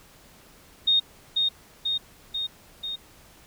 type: tone with echo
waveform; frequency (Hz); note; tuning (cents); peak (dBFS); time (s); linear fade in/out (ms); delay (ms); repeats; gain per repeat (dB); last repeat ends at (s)
sine; 3700; A#7; -14; -17; 0.87-1; 10; 490; 4; -3; 2.96
effects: pink hiss -53 dBFS RMS until 3.46 s